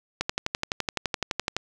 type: click train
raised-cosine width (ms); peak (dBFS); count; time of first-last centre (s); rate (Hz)
0.2; -8; 17; 0.21-1.566; 11.8
effects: none